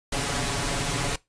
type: noise with comb filter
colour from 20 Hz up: pink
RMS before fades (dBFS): -27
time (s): 0.12-1.16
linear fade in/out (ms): 5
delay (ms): 7.1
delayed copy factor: +1
effects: noise-tail reverb RT60 0.2 s tail -21 dB re dry + resampled to 22050 Hz